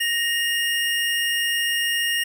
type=tone pair together; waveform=square; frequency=1864.7 / 2839 Hz; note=A#6 / F7; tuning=0 / +28 cents; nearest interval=perfect fifth; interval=728 cents; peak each=-24 dBFS; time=0-2.24 s; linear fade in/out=10 ms; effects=none